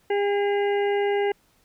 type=harmonic tone with a mistuned harmonic; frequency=404.9 Hz; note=G#4; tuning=44 cents flat; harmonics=1 / 2 / 4 / 5 / 6 / 7; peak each=-21 / -28 / -36 / -34 / -48 / -40 dBFS; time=0.1-1.32 s; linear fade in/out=5 ms; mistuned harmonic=5; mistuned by=+16 cents; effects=pink hiss -63 dBFS RMS until 1.64 s